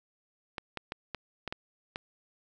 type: clicks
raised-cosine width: 0.3 ms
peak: -19 dBFS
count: 7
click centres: 0.582 / 0.773 / 0.921 / 1.147 / 1.477 / 1.525 / 1.959 s
effects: none